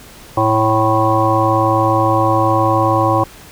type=harmonic tone with a mistuned harmonic; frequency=110 Hz; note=A2; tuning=in tune; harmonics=1 / 3 / 5 / 7 / 9 / 10; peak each=-18 / -18 / -18 / -18 / -18 / -18 dBFS; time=0.37-3.24 s; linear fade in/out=5 ms; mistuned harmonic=10; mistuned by=-17 cents; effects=pink hiss -39 dBFS RMS until 3.51 s